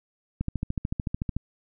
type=click train; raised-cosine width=5 ms; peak=-15 dBFS; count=14; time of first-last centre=0.41-1.366 s; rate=13.6 Hz; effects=none